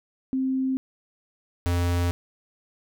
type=tone pair in turn; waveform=sine / square; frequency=262.8 / 87.35 Hz; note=C4 / F2; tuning=+8 / +1 cents; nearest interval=octave + perfect fifth; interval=1907 cents; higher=first; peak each=-22 dBFS; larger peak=neither; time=0.33-0.77 / 1.66-2.11 s; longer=second; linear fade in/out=0 ms; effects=none